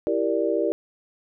sine chord, E half-diminished seventh, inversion none, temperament equal with one note detuned, 331.9 / 392 / 466.2 / 587.3 Hz, E4 / G4 / Bb4 / D5, +12 / 0 / 0 / 0 cents, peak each -26 dBFS, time 0.07-0.72 s, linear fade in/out 0 ms, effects none

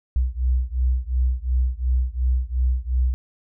sine beating tone pair, 61.6 / 64.4 Hz, B1 / C2, -4 / -27 cents, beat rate 2.8 Hz, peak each -21 / -22 dBFS, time 0.16-3.14 s, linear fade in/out 0 ms, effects none

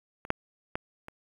clicks, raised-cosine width 0.5 ms, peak -27 / -8 / -15 / -26 dBFS, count 4, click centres 0.251 / 0.304 / 0.755 / 1.084 s, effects 8-bit

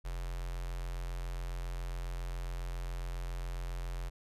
square tone with notch filter, 43.65 Hz, F1, in tune, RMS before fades -38 dBFS, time 0.04-4.1 s, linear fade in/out 20 ms, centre 240 Hz, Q 0.73, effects resampled to 32000 Hz

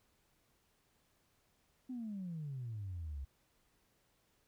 sine exponential sweep, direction down, 261.6 to 65.41 Hz, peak -39 dBFS, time 1.89-3.25 s, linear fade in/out 10 ms, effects tanh soft clip ceiling -36 dBFS + pink hiss -75 dBFS RMS until 4.47 s

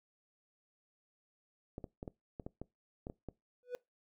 clicks, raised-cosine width 2 ms, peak -29 dBFS, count 10, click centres 1.781 / 1.842 / 2.029 / 2.078 / 2.398 / 2.465 / 2.616 / 3.069 / 3.099 / 3.287 s
triangle tone with exponential growth, 493.9 Hz, B4, in tune, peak -31 dBFS, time 3.63-3.75 s, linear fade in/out 0 ms, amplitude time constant 25 ms
effects noise-tail reverb RT60 0.2 s tail -22 dB re dry

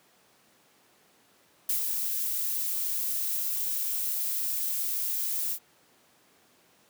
violet noise with ADSR envelope, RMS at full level -26 dBFS, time 1.69-5.59 s, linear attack 4 ms, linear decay 110 ms, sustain -4 dB, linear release 67 ms, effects pink hiss -62 dBFS RMS until 6.89 s + high-pass 200 Hz 12 dB/octave

